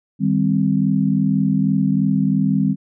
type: chord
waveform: sine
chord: C minor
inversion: first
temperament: equal with one note detuned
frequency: 155.56 / 198.16 / 261.6 Hz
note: Eb3 / G3 / C4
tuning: 0 / +19 / 0 cents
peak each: -20 / -17 / -20 dBFS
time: 0.19-2.76 s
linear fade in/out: 50 ms
effects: none